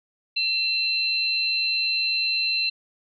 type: tone pair together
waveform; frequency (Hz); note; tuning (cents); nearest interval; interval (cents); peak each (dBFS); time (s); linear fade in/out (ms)
sine; 2705 / 4086; E7 / C8; +44 / -42; perfect fifth; 714; -25 / -23; 0.36-2.7; 10
effects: none